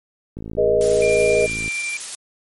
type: click train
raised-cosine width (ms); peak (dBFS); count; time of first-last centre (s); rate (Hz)
3; -19; 73; 0.37-1.679; 55
type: chord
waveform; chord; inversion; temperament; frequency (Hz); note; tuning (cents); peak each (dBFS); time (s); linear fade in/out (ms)
sine; G# minor; none; equal with one note detuned; 415.3 / 481.8 / 622.3; G#4 / B4 / D#5; 0 / -43 / 0; -18; 0.57-1.47; 20
type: noise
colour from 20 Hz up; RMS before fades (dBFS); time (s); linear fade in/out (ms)
blue; -27; 0.81-2.15; 0
type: tone with pitch glide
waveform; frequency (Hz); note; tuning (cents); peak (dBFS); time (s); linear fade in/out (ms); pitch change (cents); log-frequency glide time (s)
sine; 2384 to 2362; D7 to D7; +25 to +9; -23; 1.02-1.97; 2; -16; 1.39-1.61
effects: MP3 48 kbps